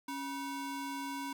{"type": "ring-modulated tone", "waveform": "square", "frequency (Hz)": 622.3, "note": "D#5", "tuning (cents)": 0, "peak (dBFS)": -35, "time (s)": [0.08, 1.33], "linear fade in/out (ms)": 5, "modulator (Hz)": 346, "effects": []}